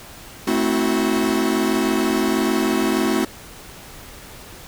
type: chord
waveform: 45% pulse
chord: F# half-diminished seventh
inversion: first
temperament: equal with one note detuned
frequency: 220 / 261.6 / 323.6 / 370 Hz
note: A3 / C4 / E4 / F#4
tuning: 0 / 0 / -32 / 0 cents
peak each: -23 dBFS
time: 0.47-3.25 s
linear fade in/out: 5 ms
effects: pink hiss -40 dBFS RMS until 4.67 s